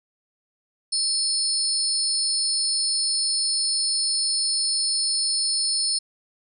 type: tone cluster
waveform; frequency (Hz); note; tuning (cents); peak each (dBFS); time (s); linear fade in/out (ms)
sine; 4324 / 5250 / 9050; C#8 / E8 / C#9; -44 / -8 / +35; -26 / -24 / -26; 0.92-5.99; 10
effects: none